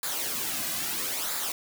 white noise with flanger, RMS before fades -31 dBFS, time 0.03-1.52 s, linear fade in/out 2 ms, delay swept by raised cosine 0.34 to 2.24 ms, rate 0.76 Hz, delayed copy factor -0.6, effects none

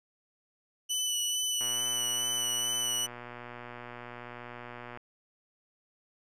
20% pulse tone with vibrato, 2975 Hz, F#7, 9 cents sharp, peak -23 dBFS, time 0.89-3.07 s, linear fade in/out 20 ms, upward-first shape sine, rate 2.3 Hz, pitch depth 17 cents each way
click train, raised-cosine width 0.5 ms, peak -28 dBFS, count 408, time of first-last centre 1.61-4.974 s, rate 121 Hz
effects none

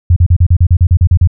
sine tone bursts, 87.31 Hz, F2, in tune, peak -3 dBFS, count 12, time 0.1-1.274 s, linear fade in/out 5 ms, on 63 ms, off 38 ms, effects none

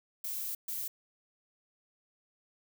violet noise bursts at uneven times, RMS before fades -37 dBFS, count 2, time 0.24-0.55 / 0.68-0.88 s, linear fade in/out 5 ms, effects none

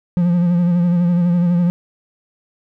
triangle tone with vibrato, 174.61 Hz, F3, in tune, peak -10 dBFS, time 0.17-1.7 s, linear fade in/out 0 ms, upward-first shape sine, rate 12 Hz, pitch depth 41 cents each way, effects none

